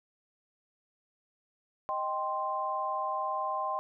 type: chord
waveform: sine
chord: C minor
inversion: first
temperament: equal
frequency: 622.3 / 784 / 1046.5 Hz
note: Eb5 / G5 / C6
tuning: 0 / 0 / 0 cents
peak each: -37 / -35 / -32 dBFS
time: 1.89-3.79 s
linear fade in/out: 0 ms
effects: none